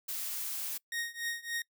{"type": "noise", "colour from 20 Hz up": "blue", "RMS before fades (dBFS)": -37, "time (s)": [0.08, 0.78], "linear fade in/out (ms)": 10}
{"type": "tone with tremolo", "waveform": "sawtooth", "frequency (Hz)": 1864.7, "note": "A#6", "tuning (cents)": 0, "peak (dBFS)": -28, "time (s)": [0.92, 1.62], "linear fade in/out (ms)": 2, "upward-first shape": "triangle", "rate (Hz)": 3.5, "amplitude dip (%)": 95}
{"effects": ["noise-tail reverb RT60 0.1 s tail -24 dB re dry"]}